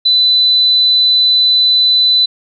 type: tone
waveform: sine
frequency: 4000 Hz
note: B7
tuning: 21 cents sharp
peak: -7 dBFS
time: 0.05-2.26 s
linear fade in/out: 10 ms
effects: none